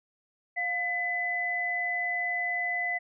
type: tone pair together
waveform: sine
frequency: 705.3 / 2006 Hz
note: F5 / B6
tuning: +17 / +26 cents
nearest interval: octave + tritone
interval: 1809 cents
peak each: -34 / -28 dBFS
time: 0.56-2.99 s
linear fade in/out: 20 ms
effects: none